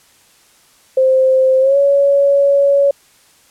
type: tone with pitch glide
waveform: sine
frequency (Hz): 523.3 to 560.9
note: C5 to C#5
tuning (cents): 0 to +20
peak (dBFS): -8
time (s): 0.97-2.91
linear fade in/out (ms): 5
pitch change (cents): +120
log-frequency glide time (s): 1.6-1.77
effects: white hiss -50 dBFS RMS until 3.5 s + low-pass 11000 Hz 12 dB/octave